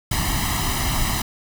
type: noise with comb filter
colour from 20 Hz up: pink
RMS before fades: -22 dBFS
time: 0.11-1.22 s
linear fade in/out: 5 ms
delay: 1 ms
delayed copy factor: +0.8
effects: none